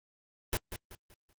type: noise with echo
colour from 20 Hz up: pink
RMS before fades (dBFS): -30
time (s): 0.53-0.57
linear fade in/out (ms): 0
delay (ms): 190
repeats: 4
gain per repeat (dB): -9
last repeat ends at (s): 1.33
effects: Opus 24 kbps